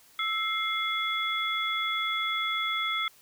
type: tone cluster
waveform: sine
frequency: 1316 / 2109 / 3391 Hz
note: E6 / C7 / G#7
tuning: -3 / +13 / +35 cents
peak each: -31 dBFS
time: 0.19-3.08 s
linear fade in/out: 2 ms
effects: white hiss -58 dBFS RMS until 3.21 s